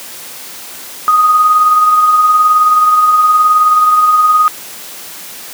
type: tone with tremolo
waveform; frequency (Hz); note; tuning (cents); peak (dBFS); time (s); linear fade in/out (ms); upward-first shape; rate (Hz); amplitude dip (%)
sine; 1244.5; D#6; 0; -4; 1.08-4.48; 0; sine; 19; 35
effects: white hiss -29 dBFS RMS until 5.53 s + high-pass 150 Hz 12 dB/octave